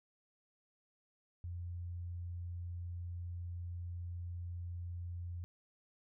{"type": "tone", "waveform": "sine", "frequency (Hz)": 87.31, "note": "F2", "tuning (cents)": 0, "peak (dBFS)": -40, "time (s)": [1.44, 5.44], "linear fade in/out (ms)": 0, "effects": []}